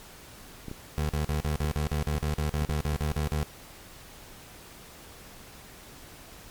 clicks, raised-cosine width 3 ms, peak -24 dBFS, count 7, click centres 0.683 / 0.714 / 1.647 / 2.15 / 2.621 / 2.691 / 2.931 s
25% pulse tone bursts, 75.4 Hz, D2, 46 cents sharp, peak -22 dBFS, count 16, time 0.98-3.43 s, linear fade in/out 0 ms, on 110 ms, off 46 ms
effects pink hiss -48 dBFS RMS until 6.5 s + MP3 96 kbps

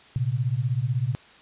sine beating tone pair, 116.54 / 132.54 Hz, A#2 / C3, 0 / +23 cents, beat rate 16 Hz, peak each -25 dBFS, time 0.16-1.15 s, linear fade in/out 0 ms, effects white hiss -51 dBFS RMS until 1.41 s + resampled to 8000 Hz

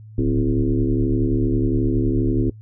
sine tone with frequency modulation, 185 Hz, F#3, in tune, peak -16 dBFS, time 0.18-2.5 s, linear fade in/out 5 ms, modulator 72.1 Hz, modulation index 2.6, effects noise-tail reverb RT60 0.1 s tail -21 dB re dry + added 108 Hz sine -38 dBFS peak until 2.61 s

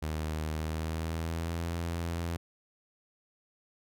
sawtooth tone with pitch glide, 77.9 to 84.46 Hz, D#2 to E2, +3 to +43 cents, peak -28 dBFS, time 0.02-2.37 s, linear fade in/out 10 ms, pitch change +140 cents, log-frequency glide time 0.52-1.67 s, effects none

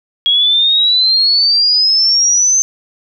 sine exponential sweep, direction up, 3292 to 6272 Hz, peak -8 dBFS, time 0.26-2.62 s, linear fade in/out 0 ms, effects none

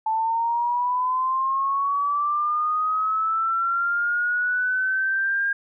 sine linear sweep, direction up, 875 to 1616 Hz, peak -20 dBFS, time 0.06-5.53 s, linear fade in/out 5 ms, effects none

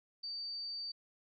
sine tone, 4614 Hz, D8, 31 cents flat, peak -39 dBFS, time 0.23-0.92 s, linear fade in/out 10 ms, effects none

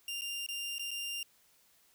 sawtooth tone with dropouts, 2794 Hz, F7, in tune, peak -33 dBFS, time 0.08-1.23 s, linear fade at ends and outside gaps 2 ms, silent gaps 0.211-0.218 / 0.464-0.487 / 0.783-0.794 / 0.908-0.913 s, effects white hiss -67 dBFS RMS until 1.94 s

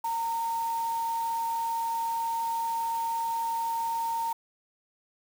sine tone in noise, 918 Hz, A#5, 27 cents flat, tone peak -27 dBFS, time 0.04-4.33 s, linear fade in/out 5 ms, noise white, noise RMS -45 dBFS, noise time 0.04-4.33 s, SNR +15 dB, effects none

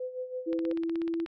sine tone with tremolo, 507 Hz, B4, 45 cents sharp, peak -31 dBFS, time 0-0.73 s, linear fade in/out 5 ms, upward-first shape sine, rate 6.1 Hz, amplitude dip 70%
sine tone with pitch glide, 329.6 to 332.5 Hz, E4 to E4, 0 to +15 cents, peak -28 dBFS, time 0.46-1.26 s, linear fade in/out 20 ms, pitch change +15 cents, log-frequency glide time 0.59-1.07 s
click train, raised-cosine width 0.3 ms, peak -27 dBFS, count 13, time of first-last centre 0.53-1.262 s, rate 16.4 Hz
effects none

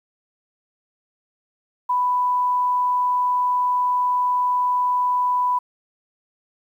sine tone, 992 Hz, B5, 7 cents sharp, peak -17 dBFS, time 1.89-5.59 s, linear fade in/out 10 ms, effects 9-bit

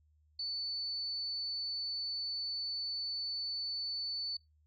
sine tone, 4490 Hz, C#8, 21 cents sharp, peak -35 dBFS, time 0.39-4.37 s, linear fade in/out 5 ms, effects noise-tail reverb RT60 0.2 s tail -24 dB re dry + added 76 Hz sine -66 dBFS peak until 4.66 s

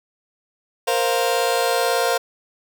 sawtooth chord, Bb suspended second, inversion none, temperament just, 466.2 / 524.4 / 699.2 Hz, Bb4 / C5 / F5, 0 / +4 / +2 cents, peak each -18 dBFS, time 0.87-2.18 s, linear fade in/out 10 ms, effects none

